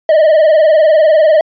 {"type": "tone with vibrato", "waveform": "triangle", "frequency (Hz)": 622.3, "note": "D#5", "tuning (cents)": 0, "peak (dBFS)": -3, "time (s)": [0.09, 1.41], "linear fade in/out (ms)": 2, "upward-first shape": "sine", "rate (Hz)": 20, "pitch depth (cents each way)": 85, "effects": ["resampled to 11025 Hz"]}